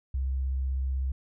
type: tone with vibrato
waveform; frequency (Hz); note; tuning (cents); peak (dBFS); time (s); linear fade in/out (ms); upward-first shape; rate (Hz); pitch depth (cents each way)
sine; 66; C2; +16; -26; 0.14-1.12; 5; sine; 16; 19
effects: none